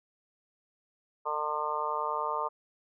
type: harmonic tone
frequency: 150.8 Hz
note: D3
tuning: 46 cents sharp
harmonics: 3 / 4 / 5 / 6 / 7 / 8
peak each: -39 / -38 / -44 / -34 / -34 / -35 dBFS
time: 1.25-2.49 s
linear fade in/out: 20 ms
effects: none